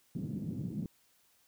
white band-pass noise, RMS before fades -38 dBFS, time 0.15-0.86 s, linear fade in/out 2 ms, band 120 to 230 Hz, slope 24 dB/octave, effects white hiss -69 dBFS RMS until 1.47 s

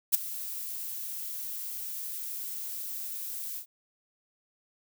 violet noise with ADSR envelope, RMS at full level -19 dBFS, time 0.12-3.66 s, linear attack 27 ms, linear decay 8 ms, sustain -18 dB, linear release 90 ms, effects none

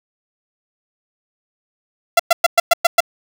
sawtooth tone bursts, 680 Hz, F5, 46 cents flat, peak -4 dBFS, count 7, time 2.17-3.005 s, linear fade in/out 5 ms, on 25 ms, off 110 ms, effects none

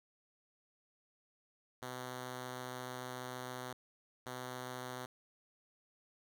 5% pulse tone bursts at uneven times, 126.5 Hz, B2, 42 cents sharp, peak -31 dBFS, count 2, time 1.82-3.73 / 4.26-5.06 s, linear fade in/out 5 ms, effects none

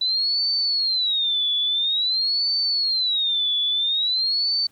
sine tone with vibrato, 3951 Hz, B7, in tune, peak -19 dBFS, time 0.01-4.67 s, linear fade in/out 5 ms, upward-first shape sine, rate 0.49 Hz, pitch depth 240 cents each way, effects pink hiss -60 dBFS RMS until 4.71 s + high-pass 80 Hz 12 dB/octave

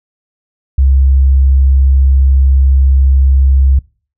sine tone, 67.1 Hz, C2, 44 cents sharp, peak -5 dBFS, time 0.78-3.79 s, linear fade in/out 5 ms, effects noise-tail reverb RT60 0.4 s tail -23 dB re dry

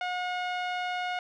sawtooth tone with low-pass filter, 723 Hz, F#5, 40 cents flat, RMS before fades -32 dBFS, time 0.01-1.19 s, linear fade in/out 2 ms, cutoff 2900 Hz, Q 1.3, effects none

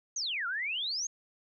sine exponential two-way sweep, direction down then up, 6645 to 1351 to 6645 Hz, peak -31 dBFS, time 0.16-1.07 s, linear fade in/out 5 ms, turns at 0.47 s, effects none

